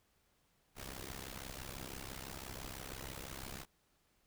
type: noise with amplitude modulation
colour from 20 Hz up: pink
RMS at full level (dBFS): -43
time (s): 0.75-3.66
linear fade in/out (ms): 50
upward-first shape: sine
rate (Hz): 66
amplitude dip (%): 90
effects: pink hiss -75 dBFS RMS until 4.26 s